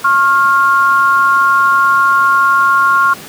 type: tone pair together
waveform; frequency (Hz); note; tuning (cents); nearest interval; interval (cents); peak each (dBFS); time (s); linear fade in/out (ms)
sine; 1088.3 / 1400; C#6 / F6; -32 / +4; major third; 436; -10; 0.04-3.14; 10
effects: pink hiss -31 dBFS RMS until 3.28 s + high-pass 150 Hz 12 dB/octave